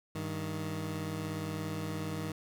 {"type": "tone pair together", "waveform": "20% pulse", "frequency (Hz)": [99.24, 157.4], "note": ["G2", "D#3"], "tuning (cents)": [22, 20], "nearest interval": "minor sixth", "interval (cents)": 798, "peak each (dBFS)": [-34, -32], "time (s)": [0.15, 2.32], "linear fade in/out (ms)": 5, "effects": []}